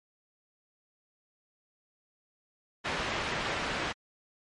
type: low-pass noise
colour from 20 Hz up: white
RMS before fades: -33 dBFS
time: 2.84-3.93 s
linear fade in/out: 20 ms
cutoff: 2300 Hz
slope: 12 dB/octave
effects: low-pass 8000 Hz 12 dB/octave + MP3 48 kbps